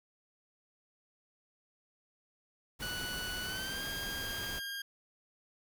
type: noise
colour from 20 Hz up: pink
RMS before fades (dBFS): -43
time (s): 2.79-4.6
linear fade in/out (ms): 20
type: tone with pitch glide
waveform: 20% pulse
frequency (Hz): 1479 to 1612.9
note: F#6 to G6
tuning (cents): -1 to +49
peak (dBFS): -33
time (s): 2.82-4.82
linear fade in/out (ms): 5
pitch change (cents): +150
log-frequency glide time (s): 3.43-3.83
effects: none